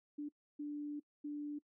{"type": "tone bursts at uneven times", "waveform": "sine", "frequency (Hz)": 293.7, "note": "D4", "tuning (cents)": 0, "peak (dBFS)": -39, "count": 3, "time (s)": [[0.18, 0.29], [0.59, 1], [1.24, 1.59]], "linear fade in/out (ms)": 10, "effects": ["noise-tail reverb RT60 0.1 s tail -21 dB re dry"]}